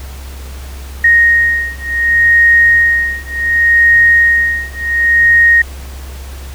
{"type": "beating tone pair", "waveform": "sine", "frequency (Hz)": [1864.7, 1865.38], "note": ["A#6", "A#6"], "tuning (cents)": [0, 1], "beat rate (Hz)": 0.68, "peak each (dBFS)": -10, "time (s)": [1.04, 5.62], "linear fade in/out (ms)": 5, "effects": ["added 67 Hz sine -25 dBFS peak until 6.54 s", "pink hiss -35 dBFS RMS until 6.54 s"]}